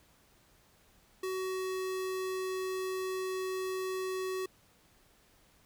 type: tone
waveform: square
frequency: 375.1 Hz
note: F#4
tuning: 24 cents sharp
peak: -34 dBFS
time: 1.23-4.46 s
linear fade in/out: 5 ms
effects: pink hiss -65 dBFS RMS until 5.65 s